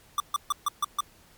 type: tone bursts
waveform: square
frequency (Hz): 1174.7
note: D6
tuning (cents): 0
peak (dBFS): -23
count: 6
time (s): 0.18-1.006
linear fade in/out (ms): 2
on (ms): 21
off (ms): 140
effects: pink hiss -57 dBFS RMS until 1.37 s + MP3 96 kbps